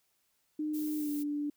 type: tone with pitch glide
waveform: sine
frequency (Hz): 304.4 to 292.8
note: D#4 to D4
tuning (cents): -38 to -5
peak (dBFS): -31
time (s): 0.59-1.5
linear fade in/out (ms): 5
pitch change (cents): -67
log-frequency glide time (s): 0.97-1.1
type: noise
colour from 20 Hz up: violet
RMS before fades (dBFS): -45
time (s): 0.73-1.24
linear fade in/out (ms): 20
effects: white hiss -75 dBFS RMS until 1.56 s